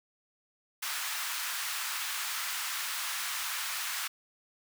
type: high-pass noise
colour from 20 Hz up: pink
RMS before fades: -35 dBFS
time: 0.82-4.08 s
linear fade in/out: 10 ms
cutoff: 1100 Hz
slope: 24 dB/octave
effects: none